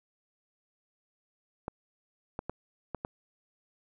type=clicks; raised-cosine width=1 ms; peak=-20 dBFS; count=5; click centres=1.681 / 2.391 / 2.496 / 2.947 / 3.049 s; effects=none